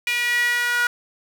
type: tone with high-pass filter sweep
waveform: sawtooth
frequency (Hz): 482.4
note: B4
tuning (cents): -41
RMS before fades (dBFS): -21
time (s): 0.07-0.87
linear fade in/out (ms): 2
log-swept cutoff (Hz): 2300 to 1500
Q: 6.6
effects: 8-bit